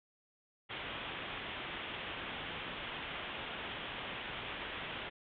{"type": "low-pass noise", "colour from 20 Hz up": "white", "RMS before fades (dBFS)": -43, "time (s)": [0.69, 5.1], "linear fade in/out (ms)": 20, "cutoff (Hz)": 3500, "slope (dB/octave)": 96, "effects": []}